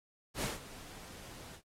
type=noise with ADSR envelope; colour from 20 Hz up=pink; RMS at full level=-35 dBFS; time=0.34-1.62 s; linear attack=79 ms; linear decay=170 ms; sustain=-16 dB; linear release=81 ms; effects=low-pass 12000 Hz 12 dB/octave + AAC 48 kbps